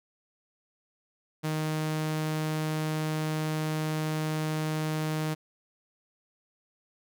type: tone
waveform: sawtooth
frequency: 155.56 Hz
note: D#3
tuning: in tune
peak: -24 dBFS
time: 1.43-5.35 s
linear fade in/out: 20 ms
effects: none